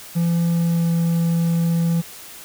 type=tone with pitch glide; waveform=triangle; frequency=169.4 to 167.74 Hz; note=E3 to E3; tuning=+48 to +30 cents; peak=-14 dBFS; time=0.15-2.02 s; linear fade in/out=20 ms; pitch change=-18 cents; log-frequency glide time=0.5-0.89 s; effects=white hiss -39 dBFS RMS until 2.44 s